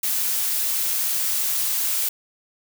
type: noise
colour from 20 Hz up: blue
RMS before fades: -23 dBFS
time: 0.03-2.09 s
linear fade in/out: 5 ms
effects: none